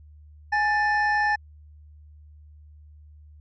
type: tone pair together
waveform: triangle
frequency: 835 / 1769.3 Hz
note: G#5 / A6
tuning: +9 / +9 cents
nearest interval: octave + minor second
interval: 1300 cents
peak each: -21 / -21 dBFS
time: 0.52-1.36 s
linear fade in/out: 10 ms
effects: added 75 Hz sine -46 dBFS peak until 3.4 s + resampled to 16000 Hz